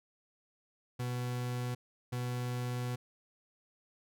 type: tone bursts at uneven times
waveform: 40% pulse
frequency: 123.47 Hz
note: B2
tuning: in tune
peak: -33 dBFS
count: 2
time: 0.99-1.75 / 2.12-2.96 s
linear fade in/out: 10 ms
effects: none